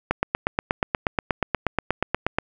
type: click train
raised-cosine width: 0.5 ms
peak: -5 dBFS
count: 20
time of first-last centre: 0.11-2.385 s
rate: 8.35 Hz
effects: none

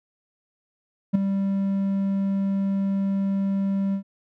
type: tone with ADSR envelope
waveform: triangle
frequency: 195.9 Hz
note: G3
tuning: 1 cent flat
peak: -10 dBFS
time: 1.13-4.03 s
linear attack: 22 ms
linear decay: 6 ms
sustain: -9 dB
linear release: 93 ms
effects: none

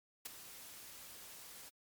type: noise with ADSR envelope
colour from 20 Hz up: white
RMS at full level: -41 dBFS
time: 0.25-1.7 s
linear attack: 9 ms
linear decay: 16 ms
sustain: -12 dB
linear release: 18 ms
effects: MP3 96 kbps

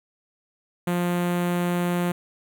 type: tone with notch filter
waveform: sawtooth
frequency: 175.8 Hz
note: F3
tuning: 12 cents sharp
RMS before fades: -24 dBFS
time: 0.87-2.12 s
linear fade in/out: 5 ms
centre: 5100 Hz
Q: 0.93
effects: 10-bit

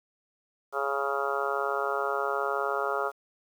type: harmonic tone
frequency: 139 Hz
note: C#3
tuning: 5 cents sharp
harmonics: 3 / 4 / 5 / 6 / 7 / 8 / 9 / 10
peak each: -33 / -34 / -35 / -37 / -38 / -37 / -33 / -34 dBFS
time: 0.72-3.12 s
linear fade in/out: 50 ms
effects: 9-bit

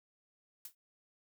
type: noise with exponential decay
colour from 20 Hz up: blue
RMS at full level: -41 dBFS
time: 0.65-0.75 s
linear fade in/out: 2 ms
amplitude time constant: 20 ms
effects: none

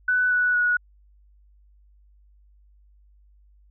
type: tone with pitch steps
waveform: sine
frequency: 1494 / 1476.8 / 1459.9 Hz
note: F#6 / F#6 / F#6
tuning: +16 / -4 / -24 cents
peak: -18 dBFS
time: 0.08-0.77 s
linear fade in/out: 5 ms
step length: 230 ms
effects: added 50 Hz sine -53 dBFS peak until 3.7 s

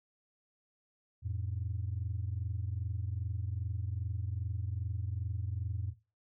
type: tone pair together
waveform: sine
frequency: 87.5 / 110 Hz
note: F2 / A2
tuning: +4 / 0 cents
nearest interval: major third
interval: 396 cents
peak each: -35 / -36 dBFS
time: 1.22-5.94 s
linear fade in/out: 50 ms
effects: noise-tail reverb RT60 0.3 s tail -17 dB re dry + tanh soft clip ceiling -27 dBFS

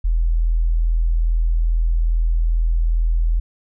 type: tone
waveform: sine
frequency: 41.2 Hz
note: E1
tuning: in tune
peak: -14 dBFS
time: 0.04-3.4 s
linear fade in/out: 10 ms
effects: none

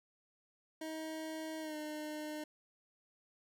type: tone with pitch glide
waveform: 25% pulse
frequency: 316.6 to 304.1 Hz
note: D#4 to D#4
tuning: +30 to -40 cents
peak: -37 dBFS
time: 0.81-2.44 s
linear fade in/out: 5 ms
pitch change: -70 cents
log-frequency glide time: 1.6-1.76 s
effects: none

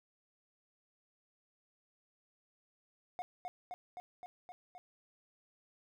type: tone with echo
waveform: triangle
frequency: 723 Hz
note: F#5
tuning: 40 cents flat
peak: -35 dBFS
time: 3.19-3.22 s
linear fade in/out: 0 ms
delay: 260 ms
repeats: 6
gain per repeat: -2 dB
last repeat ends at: 4.78 s
effects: none

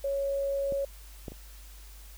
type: tone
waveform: sine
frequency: 554.4 Hz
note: C#5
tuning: in tune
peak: -27 dBFS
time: 0.04-0.85 s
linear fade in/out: 5 ms
type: clicks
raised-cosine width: 2 ms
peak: -25 / -24 / -31 dBFS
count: 3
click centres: 0.723 / 1.282 / 1.32 s
effects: added 50 Hz sine -46 dBFS peak until 2.17 s + white hiss -54 dBFS RMS until 2.17 s

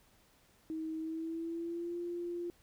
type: tone with pitch glide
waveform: sine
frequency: 318.3 to 347.1 Hz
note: D#4 to F4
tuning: +39 to -11 cents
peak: -36 dBFS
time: 0.7-2.5 s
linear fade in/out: 0 ms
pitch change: +150 cents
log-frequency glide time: 0.99-1.98 s
effects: pink hiss -67 dBFS RMS until 2.62 s

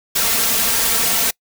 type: noise with comb filter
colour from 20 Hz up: white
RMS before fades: -17 dBFS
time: 0.15-1.31 s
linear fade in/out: 10 ms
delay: 4.4 ms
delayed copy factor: +0.65
effects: noise-tail reverb RT60 0.1 s tail -26 dB re dry

